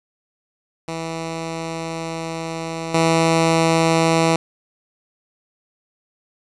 10% pulse tone with level steps, 163.7 Hz, E3, 12 cents flat, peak -17 / -6 dBFS, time 0.88-4.36 s, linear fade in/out 2 ms, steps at 2.94 s, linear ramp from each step 5 ms, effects resampled to 22050 Hz + 7-bit

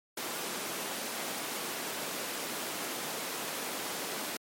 pink high-pass noise, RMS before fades -37 dBFS, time 0.17-4.37 s, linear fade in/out 5 ms, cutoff 250 Hz, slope 12 dB/octave, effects high-pass 150 Hz 12 dB/octave + MP3 64 kbps

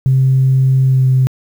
sine tone with pitch glide, 132.2 to 130.15 Hz, C3 to C3, +18 to -9 cents, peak -7 dBFS, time 0.06-1.27 s, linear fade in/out 0 ms, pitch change -27 cents, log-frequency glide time 0.85-1.06 s, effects tanh soft clip ceiling -3 dBFS + 7-bit

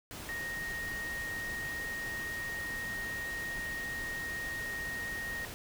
sine tone in noise, 1864.7 Hz, A#6, in tune, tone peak -36 dBFS, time 0.29-5.45 s, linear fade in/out 0 ms, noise pink, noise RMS -44 dBFS, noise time 0.11-5.54 s, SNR +5 dB, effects none

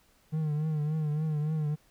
triangle tone with vibrato, 153.1 Hz, D#3, 28 cents flat, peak -25 dBFS, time 0.32-1.76 s, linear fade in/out 20 ms, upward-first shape triangle, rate 3.5 Hz, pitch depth 70 cents each way, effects pink hiss -65 dBFS RMS until 1.9 s

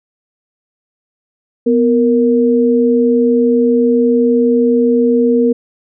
sine tone pair together, 246.9 / 466.1 Hz, B3 / A#4, 0 / 0 cents, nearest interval major seventh, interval 1100 cents, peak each -11 dBFS, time 1.66-5.53 s, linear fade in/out 10 ms, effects none

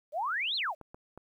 sine exponential two-way sweep, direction up then down, 554.4 to 4355 to 554.4 Hz, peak -29 dBFS, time 0.12-0.75 s, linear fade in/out 50 ms, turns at 0.56 s
clicks, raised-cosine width 1 ms, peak -32 dBFS, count 3, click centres 0.813 / 0.945 / 1.176 s
effects 11-bit

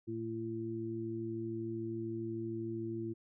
harmonic tone, 113 Hz, A2, 47 cents sharp, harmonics 1 / 2 / 3, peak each -43 / -44 / -38 dBFS, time 0.07-3.14 s, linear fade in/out 20 ms, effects none

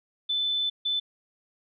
sine tone bursts at uneven times, 3515 Hz, A7, 2 cents flat, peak -24 dBFS, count 2, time 0.29-0.7 / 0.85-1 s, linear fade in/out 10 ms, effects none

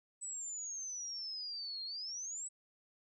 sine exponential two-way sweep, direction down then up, 8000 to 4186 to 8000 Hz, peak -40 dBFS, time 0.21-2.49 s, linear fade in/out 20 ms, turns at 1.84 s, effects none

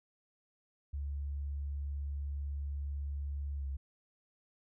sine tone with pitch glide, 71 to 68.23 Hz, C#2 to C#2, +42 to -27 cents, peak -35 dBFS, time 0.93-3.77 s, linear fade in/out 10 ms, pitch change -69 cents, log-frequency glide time 3.57-3.66 s, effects none

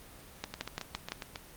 two click trains, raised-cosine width 0.2 ms, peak -20 / -17 dBFS, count 7 / 5, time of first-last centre 0.54-1.359 / 0.44-1.12 s, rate 7.33 / 5.88 Hz, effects pink hiss -52 dBFS RMS until 1.56 s + Opus 24 kbps

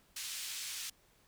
white band-pass noise, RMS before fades -42 dBFS, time 0.16-0.9 s, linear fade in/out 5 ms, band 2300 to 8000 Hz, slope 12 dB/octave, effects pink hiss -68 dBFS RMS until 1.27 s

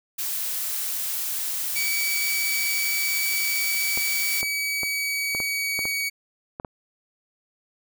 blue noise, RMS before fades -28 dBFS, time 0.18-4.42 s, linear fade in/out 10 ms
sawtooth tone with pitch glide, 2286 to 2255 Hz, D7 to C#7, -47 to +29 cents, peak -21 dBFS, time 1.75-6.1 s, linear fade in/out 20 ms, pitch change -24 cents, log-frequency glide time 4.06-5.98 s
clicks, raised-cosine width 1 ms, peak -19 dBFS, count 9, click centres 3.975 / 4.43 / 4.833 / 5.349 / 5.402 / 5.791 / 5.854 / 6.599 / 6.648 s
effects none

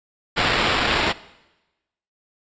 violet noise with sample-and-hold, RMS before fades -20 dBFS, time 0.36-1.13 s, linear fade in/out 20 ms, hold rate 6300 Hz, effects noise-tail reverb RT60 1.0 s tail -19 dB re dry + resampled to 16000 Hz

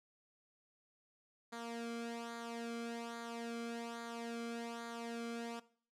sawtooth tone with flanger, 233.1 Hz, A#3, in tune, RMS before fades -44 dBFS, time 1.52-5.6 s, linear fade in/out 10 ms, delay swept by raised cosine 0.36 to 1.11 ms, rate 1.2 Hz, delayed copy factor -0.7, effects noise-tail reverb RT60 0.5 s tail -19 dB re dry + low-pass 9000 Hz 12 dB/octave

